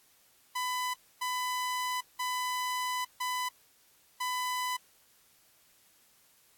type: tone bursts at uneven times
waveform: sawtooth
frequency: 1001 Hz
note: B5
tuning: 23 cents sharp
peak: -27 dBFS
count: 5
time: 0.55-0.94 / 1.21-2.01 / 2.19-3.05 / 3.2-3.49 / 4.2-4.77 s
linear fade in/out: 10 ms
effects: white hiss -64 dBFS RMS until 6.57 s + AAC 64 kbps